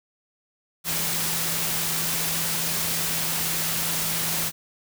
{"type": "tone in noise", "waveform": "sine", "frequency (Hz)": 164.81, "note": "E3", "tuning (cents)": 0, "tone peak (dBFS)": -36, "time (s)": [0.84, 4.52], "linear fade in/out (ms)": 50, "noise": "white", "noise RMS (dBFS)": -26, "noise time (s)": [0.84, 4.52], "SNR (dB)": -13, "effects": []}